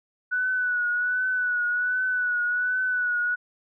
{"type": "tone with vibrato", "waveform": "sine", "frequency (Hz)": 1480, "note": "F#6", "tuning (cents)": 0, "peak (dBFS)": -22, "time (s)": [0.31, 3.36], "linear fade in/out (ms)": 20, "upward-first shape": "triangle", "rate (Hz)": 1.3, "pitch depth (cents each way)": 44, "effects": []}